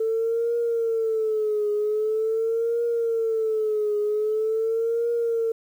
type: tone with vibrato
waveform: sine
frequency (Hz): 442.8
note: A4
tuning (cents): +11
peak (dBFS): -20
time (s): 0-5.52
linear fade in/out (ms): 5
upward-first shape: triangle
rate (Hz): 0.44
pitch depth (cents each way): 110
effects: tanh soft clip ceiling -16 dBFS + 9-bit